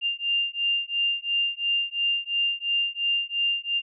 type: beating tone pair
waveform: sine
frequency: 2794 / 2796.9 Hz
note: F7 / F7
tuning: 0 / +2 cents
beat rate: 2.9 Hz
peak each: -26 dBFS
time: 0.01-3.82 s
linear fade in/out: 50 ms
effects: none